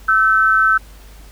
sine tone pair together, 1318.5 / 1523.8 Hz, E6 / G6, 0 / -49 cents, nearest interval minor third, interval 251 cents, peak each -13 dBFS, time 0.08-0.78 s, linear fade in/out 10 ms, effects added 50 Hz sine -38 dBFS peak until 1.31 s + pink hiss -46 dBFS RMS until 1.31 s

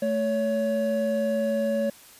triangle tone pair together, 220 / 562.4 Hz, A3 / C#5, 0 / +25 cents, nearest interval octave + major third, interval 1625 cents, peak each -25 / -22 dBFS, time 0.02-1.9 s, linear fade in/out 5 ms, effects white hiss -50 dBFS RMS until 2.19 s + resampled to 32000 Hz

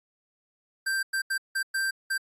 square tone bursts at uneven times, 1572 Hz, G6, 4 cents sharp, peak -26 dBFS, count 6, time 0.86-1.03 / 1.13-1.22 / 1.3-1.38 / 1.55-1.63 / 1.74-1.91 / 2.1-2.18 s, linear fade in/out 10 ms, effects AAC 64 kbps

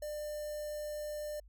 square tone with notch filter, 598 Hz, D5, 31 cents sharp, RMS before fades -40 dBFS, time 0.02-1.4 s, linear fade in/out 5 ms, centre 2500 Hz, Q 0.5, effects added 50 Hz sine -55 dBFS peak until 1.48 s

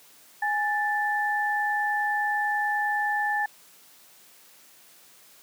sine tone pair together, 830.6 / 1760 Hz, G#5 / A6, 0 / 0 cents, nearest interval octave + minor second, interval 1300 cents, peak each -26 dBFS, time 0.42-3.46 s, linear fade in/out 5 ms, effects white hiss -54 dBFS RMS until 5.42 s + high-pass 150 Hz 12 dB/octave

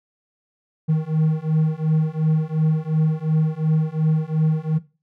triangle beating tone pair, 155.56 / 158.36 Hz, D#3 / D#3, 0 / +31 cents, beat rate 2.8 Hz, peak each -18 dBFS, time 0.88-4.79 s, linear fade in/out 20 ms, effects noise-tail reverb RT60 0.3 s tail -17 dB re dry

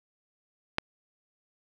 click, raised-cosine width 0.3 ms, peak -9 dBFS, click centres 0.784 s, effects none

